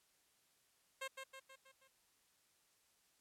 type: tone with echo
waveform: 10% pulse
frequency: 533 Hz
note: C5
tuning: 32 cents sharp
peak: -34 dBFS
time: 1.01-1.08 s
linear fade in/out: 10 ms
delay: 160 ms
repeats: 5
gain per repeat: -5 dB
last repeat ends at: 1.88 s
effects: white hiss -75 dBFS RMS until 3.2 s + low-pass 12000 Hz 12 dB/octave